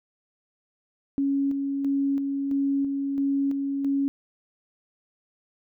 sine tone with tremolo, 277.2 Hz, C#4, in tune, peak -21 dBFS, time 1.18-4.08 s, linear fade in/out 0 ms, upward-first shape square, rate 1.5 Hz, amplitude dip 35%, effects none

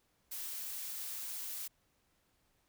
blue noise, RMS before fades -42 dBFS, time 0.31-1.68 s, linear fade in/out 10 ms, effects pink hiss -75 dBFS RMS until 2.68 s

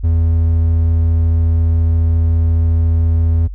triangle tone, 82.41 Hz, E2, in tune, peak -8 dBFS, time 0.03-3.48 s, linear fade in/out 20 ms, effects added 48 Hz sine -24 dBFS peak until 3.54 s

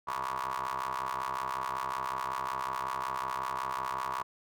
25% pulse ring-modulated tone, 65.4 Hz, C2, in tune, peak -26 dBFS, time 0.07-4.23 s, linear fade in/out 10 ms, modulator 1050 Hz, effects none

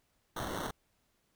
white noise with sample-and-hold, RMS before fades -38 dBFS, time 0.36-0.71 s, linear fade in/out 5 ms, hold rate 2450 Hz, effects pink hiss -75 dBFS RMS until 1.35 s

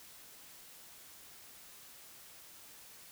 silence, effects white hiss -55 dBFS RMS until 3.11 s

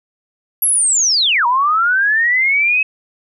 sine linear two-way sweep, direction down then up, 11540 to 932.3 to 2578 Hz, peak -11 dBFS, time 0.62-2.83 s, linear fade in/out 5 ms, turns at 1.46 s, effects none

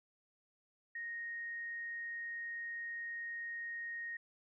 sine tone, 1864.7 Hz, A#6, in tune, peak -40 dBFS, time 0.95-4.17 s, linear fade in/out 5 ms, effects none

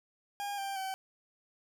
40% pulse tone with pitch steps, 810 / 787.9 / 766.3 Hz, G#5 / G5 / G5, -43 / +9 / -40 cents, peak -34 dBFS, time 0.4-0.94 s, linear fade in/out 0 ms, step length 180 ms, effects none

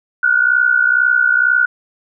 sine tone pair together, 1434 / 1496.1 Hz, F6 / F#6, +45 / +19 cents, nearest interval minor second, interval 74 cents, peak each -13 dBFS, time 0.23-1.66 s, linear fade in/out 5 ms, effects none

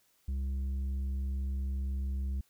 sine tone with tanh clipping, 67 Hz, C2, 42 cents sharp, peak -32 dBFS, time 0.28-2.41 s, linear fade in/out 5 ms, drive 6 dB, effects white hiss -70 dBFS RMS until 2.49 s

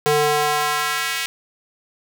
square tone with high-pass filter sweep, 149.1 Hz, D3, 27 cents sharp, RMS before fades -20 dBFS, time 0.06-1.26 s, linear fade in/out 0 ms, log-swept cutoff 370 to 2300 Hz, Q 1.3, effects none

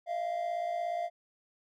triangle tone pair together, 635.1 / 692 Hz, D#5 / F5, +35 / -16 cents, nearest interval minor second, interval 149 cents, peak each -36 / -30 dBFS, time 0.06-1.1 s, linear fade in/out 50 ms, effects none

